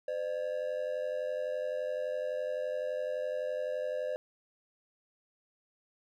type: ring-modulated tone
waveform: triangle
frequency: 557 Hz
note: C#5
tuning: 8 cents sharp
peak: -27 dBFS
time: 0.08-4.16 s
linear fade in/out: 0 ms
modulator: 45.9 Hz
effects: none